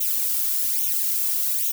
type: noise with flanger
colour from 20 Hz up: violet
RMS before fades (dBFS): -23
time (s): 0-1.72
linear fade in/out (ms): 10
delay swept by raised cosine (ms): 0.3 to 2.3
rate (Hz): 1.2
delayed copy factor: +0.75
effects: none